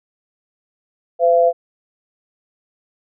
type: tone pair together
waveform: sine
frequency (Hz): 509.4 / 680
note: C5 / F5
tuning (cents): -46 / -46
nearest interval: perfect fourth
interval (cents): 500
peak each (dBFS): -13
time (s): 1.19-1.53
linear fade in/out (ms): 50
effects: none